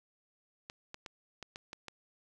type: clicks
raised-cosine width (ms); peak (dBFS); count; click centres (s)
0.2; -26; 7; 0.699 / 0.944 / 1.062 / 1.427 / 1.559 / 1.731 / 1.883
effects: none